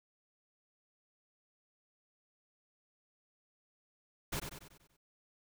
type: noise with echo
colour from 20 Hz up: pink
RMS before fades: -37 dBFS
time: 4.32-4.4 s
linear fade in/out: 10 ms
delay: 95 ms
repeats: 6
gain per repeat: -6 dB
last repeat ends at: 4.97 s
effects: none